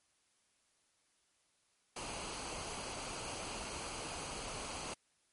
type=noise with comb filter; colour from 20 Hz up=pink; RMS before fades=-43 dBFS; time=1.96-4.94 s; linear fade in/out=5 ms; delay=0.55 ms; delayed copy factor=-0.5; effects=white hiss -75 dBFS RMS until 5.32 s + MP3 48 kbps